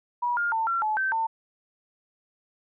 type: tone with pitch steps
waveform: sine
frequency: 967 / 1411 / 896 / 1363 / 860 / 1549 / 900 Hz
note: B5 / F6 / A5 / F6 / A5 / G6 / A5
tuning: -37 / +17 / +31 / -43 / -40 / -21 / +39 cents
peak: -23 dBFS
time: 0.22-1.27 s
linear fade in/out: 10 ms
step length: 150 ms
effects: none